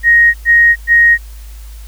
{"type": "tone bursts", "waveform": "sine", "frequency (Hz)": 1873, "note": "A#6", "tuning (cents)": 8, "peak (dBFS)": -4, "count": 3, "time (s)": [0.03, 1.18], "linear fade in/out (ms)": 50, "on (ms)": 310, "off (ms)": 110, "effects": ["added 53 Hz sine -28 dBFS peak until 1.87 s", "white hiss -43 dBFS RMS until 1.87 s"]}